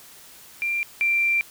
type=tone pair in turn; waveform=sine; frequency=2375 / 2360 Hz; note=D7 / D7; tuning=+19 / +8 cents; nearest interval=unison; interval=11 cents; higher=first; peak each=-22 / -18 dBFS; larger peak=second; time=0.62-0.83 / 1.01-1.41 s; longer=second; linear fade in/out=0 ms; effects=white hiss -47 dBFS RMS until 1.5 s